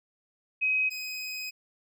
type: tone pair in turn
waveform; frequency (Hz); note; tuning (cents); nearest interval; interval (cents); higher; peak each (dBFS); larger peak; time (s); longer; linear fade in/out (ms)
sine / 25% pulse; 2531 / 2517; D#7 / D#7; +29 / +19; unison; 10; first; -23 / -30; first; 0.61-0.9 / 0.9-1.51; second; 20
effects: none

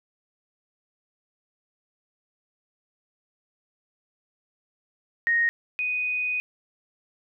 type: tone pair in turn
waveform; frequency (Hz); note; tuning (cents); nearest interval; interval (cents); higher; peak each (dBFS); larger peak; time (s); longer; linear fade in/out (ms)
sine; 1864.7 / 2489; A#6 / D#7; 0 / 0; perfect fourth; 500; second; -19 / -24; first; 5.27-5.49 / 5.79-6.4; second; 0
effects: none

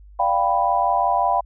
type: chord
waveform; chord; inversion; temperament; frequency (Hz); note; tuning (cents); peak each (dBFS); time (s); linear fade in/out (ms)
sine; G dominant seventh; second; equal; 587.3 / 698.5 / 784 / 987.8; D5 / F5 / G5 / B5; 0 / 0 / 0 / 0; -27 / -21 / -21 / -21; 0.19-1.41; 10
effects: added 50 Hz sine -42 dBFS peak until 1.45 s

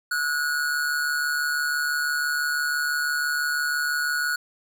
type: tone with amplitude modulation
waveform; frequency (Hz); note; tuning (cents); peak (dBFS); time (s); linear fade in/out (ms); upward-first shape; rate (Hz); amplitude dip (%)
square; 1458; F#6; -26; -21; 0.11-4.36; 5; sine; 146; 55
effects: none

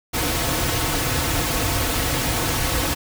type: noise with comb filter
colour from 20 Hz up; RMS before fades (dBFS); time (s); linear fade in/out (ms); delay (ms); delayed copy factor
pink; -22; 0.13-2.95; 20; 5; -0.65
effects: none

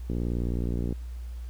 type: click train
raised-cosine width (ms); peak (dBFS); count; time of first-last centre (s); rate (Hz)
3; -18; 50; 0.1-0.925; 59.4
effects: added 60 Hz sine -34 dBFS peak until 1.49 s + pink hiss -58 dBFS RMS until 1.49 s

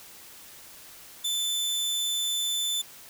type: tone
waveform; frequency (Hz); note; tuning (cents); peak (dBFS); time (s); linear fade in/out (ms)
sawtooth; 3520; A7; 0; -23; 1.24-2.82; 10
effects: white hiss -48 dBFS RMS until 3.09 s

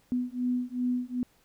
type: beating tone pair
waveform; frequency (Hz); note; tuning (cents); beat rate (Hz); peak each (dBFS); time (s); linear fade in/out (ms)
sine; 246.9 / 249.5; B3 / B3; 0 / +18; 2.6; -30; 0.12-1.23; 0
effects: pink hiss -65 dBFS RMS until 1.44 s

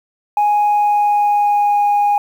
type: tone with pitch glide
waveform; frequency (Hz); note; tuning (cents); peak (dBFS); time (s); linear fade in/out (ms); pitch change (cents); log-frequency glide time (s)
sine; 830.6 to 821.5; G#5 to G#5; 0 to -19; -9; 0.37-2.18; 2; -19; 0.65-1.85
effects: tanh soft clip ceiling -9 dBFS + 7-bit

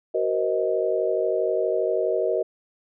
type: chord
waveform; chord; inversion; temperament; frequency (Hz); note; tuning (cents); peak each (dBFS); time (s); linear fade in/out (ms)
sine; C half-diminished seventh; second; just; 376.7 / 470.9 / 523.3 / 627.9; Gb4 / Bb4 / C5 / Eb5; +31 / +18 / 0 / +16; -26 / -25 / -30 / -25; 0.14-2.43; 10
effects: none

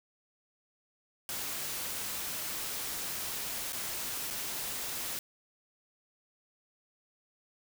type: noise with dropouts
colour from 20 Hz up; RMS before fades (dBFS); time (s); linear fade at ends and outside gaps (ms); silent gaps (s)
white; -37; 1.29-5.19; 1; 3.723-3.73 / 4.303-4.307
effects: none

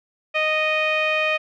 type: tone with low-pass filter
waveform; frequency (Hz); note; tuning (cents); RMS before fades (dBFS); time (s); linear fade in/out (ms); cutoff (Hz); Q
sawtooth; 620; D#5; -6; -21; 0.34-1.38; 20; 2600; 5.5
effects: none

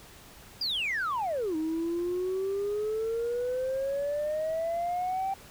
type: exponential two-way sweep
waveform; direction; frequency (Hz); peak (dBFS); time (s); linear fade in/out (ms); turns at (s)
sine; down then up; 4974 to 311.1 to 784; -26; 0.61-5.34; 5; 1.56
effects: tanh soft clip ceiling -25 dBFS + pink hiss -51 dBFS RMS until 5.5 s

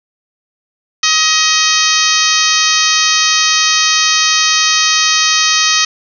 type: harmonic tone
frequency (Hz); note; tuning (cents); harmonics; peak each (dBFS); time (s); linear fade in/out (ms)
631; D#5; +24; 2 / 3 / 4 / 5 / 6 / 7 / 8 / 9 / 10; -18 / -18 / -18 / -18 / -18 / -18 / -18 / -18 / -18; 1.03-5.85; 5
effects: none

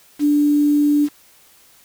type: tone with quantisation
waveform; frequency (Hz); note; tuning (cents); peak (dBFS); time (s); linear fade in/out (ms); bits
sine; 293; D4; -4; -12; 0.19-1.09; 50; 6
effects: white hiss -51 dBFS RMS until 1.84 s

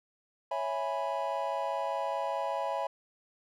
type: chord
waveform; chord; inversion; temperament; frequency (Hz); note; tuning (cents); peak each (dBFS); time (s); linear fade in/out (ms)
triangle; C# minor seventh; none; equal; 554.4 / 659.3 / 830.6 / 987.8; C#5 / E5 / G#5 / B5; 0 / 0 / 0 / 0; -34; 0.51-2.87; 5
effects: none

